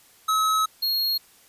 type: tone pair in turn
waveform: square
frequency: 1285 / 4285 Hz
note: E6 / C8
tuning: -45 / +40 cents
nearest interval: octave + major sixth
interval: 2085 cents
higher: second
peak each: -20 / -22 dBFS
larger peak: first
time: 0.28-0.66 / 0.82-1.18 s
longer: first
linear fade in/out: 10 ms
effects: white hiss -55 dBFS RMS until 1.48 s + resampled to 32000 Hz